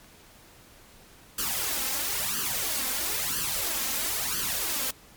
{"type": "noise with flanger", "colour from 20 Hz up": "white", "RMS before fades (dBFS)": -29, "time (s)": [1.38, 4.91], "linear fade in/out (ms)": 5, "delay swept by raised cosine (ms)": [0.65, 3.85], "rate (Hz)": 1, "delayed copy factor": 0.8, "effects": ["pink hiss -53 dBFS RMS until 5.16 s", "MP3 96 kbps"]}